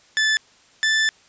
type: tone pair in turn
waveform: sawtooth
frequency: 1746 / 1758.1 Hz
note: A6 / A6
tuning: -14 / -2 cents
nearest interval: unison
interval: 12 cents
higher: second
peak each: -13 dBFS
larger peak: neither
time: 0.17-0.37 / 0.83-1.09 s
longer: second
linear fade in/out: 0 ms
effects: white hiss -54 dBFS RMS until 1.28 s + resampled to 16000 Hz